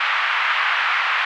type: band-pass noise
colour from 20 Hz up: pink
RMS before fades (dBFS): -20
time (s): 0-1.25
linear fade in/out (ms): 5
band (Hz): 1100 to 2700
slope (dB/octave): 24
effects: none